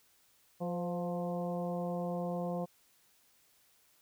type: harmonic tone with a mistuned harmonic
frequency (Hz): 176.2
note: F3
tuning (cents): +16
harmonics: 1 / 2 / 3 / 4 / 5 / 6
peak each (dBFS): -36 / -44 / -38 / -42 / -49 / -50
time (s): 0.6-2.66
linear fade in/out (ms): 20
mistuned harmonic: 3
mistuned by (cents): -31
effects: white hiss -68 dBFS RMS until 4.01 s